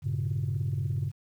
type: chord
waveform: sine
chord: G diminished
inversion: none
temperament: equal with one note detuned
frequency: 98 / 114.8 / 138.59 Hz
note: G2 / Bb2 / Db3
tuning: 0 / -26 / 0 cents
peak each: -30 / -32 / -29 dBFS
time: 0.02-1.12 s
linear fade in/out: 50 ms
effects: tanh soft clip ceiling -22 dBFS + 10-bit